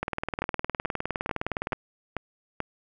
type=two click trains; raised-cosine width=0.5 ms; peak=-13 / -13 dBFS; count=34 / 6; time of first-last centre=0.03-1.722 / 0.42-2.603 s; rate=19.5 / 2.29 Hz; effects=none